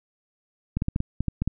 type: clicks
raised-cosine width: 5 ms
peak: -12 dBFS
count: 9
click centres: 0.77 / 0.821 / 0.884 / 0.961 / 1.004 / 1.206 / 1.283 / 1.42 / 1.476 s
effects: none